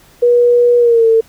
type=tone with pitch glide; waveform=sine; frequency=482.8 to 450.5 Hz; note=B4 to A4; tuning=-39 to +41 cents; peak=-6 dBFS; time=0.22-1.21 s; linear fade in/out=10 ms; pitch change=-120 cents; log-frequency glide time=0.78-1.07 s; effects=pink hiss -46 dBFS RMS until 1.28 s